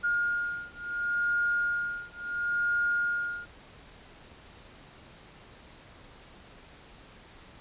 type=beating tone pair; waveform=sine; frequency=1421 / 1421.72 Hz; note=F6 / F6; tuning=+30 / +30 cents; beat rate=0.72 Hz; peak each=-30 dBFS; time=0.03-3.46 s; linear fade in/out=20 ms; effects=pink hiss -52 dBFS RMS until 7.6 s + resampled to 8000 Hz